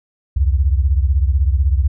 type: beating tone pair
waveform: sine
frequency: 65.41 / 81.41 Hz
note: C2 / E2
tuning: 0 / -21 cents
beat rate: 16 Hz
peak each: -13 / -17 dBFS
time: 0.36-1.88 s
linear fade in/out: 10 ms
effects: none